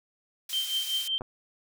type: high-pass noise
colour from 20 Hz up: pink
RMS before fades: -38 dBFS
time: 0.49-1.08 s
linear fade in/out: 5 ms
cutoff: 3800 Hz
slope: 12 dB/octave
type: tone with tremolo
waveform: sine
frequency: 3133 Hz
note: G7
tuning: 2 cents flat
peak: -24 dBFS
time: 0.53-1.18 s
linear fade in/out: 0 ms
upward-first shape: triangle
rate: 5.3 Hz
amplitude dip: 80%
type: clicks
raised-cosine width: 1 ms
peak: -23 dBFS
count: 2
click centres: 1.21 / 1.218 s
effects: none